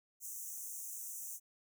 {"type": "high-pass noise", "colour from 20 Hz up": "pink", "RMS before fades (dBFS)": -45, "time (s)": [0.2, 1.4], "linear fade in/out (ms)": 50, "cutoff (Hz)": 6000, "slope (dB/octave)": 96, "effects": []}